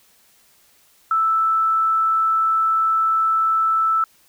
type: tone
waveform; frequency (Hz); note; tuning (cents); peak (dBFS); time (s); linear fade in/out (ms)
sine; 1318.5; E6; 0; -15; 1.11-4.04; 2
effects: white hiss -56 dBFS RMS until 4.28 s